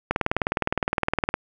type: click train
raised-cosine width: 0.5 ms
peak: -6 dBFS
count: 25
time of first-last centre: 0.11-1.341 s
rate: 19.5 Hz
effects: none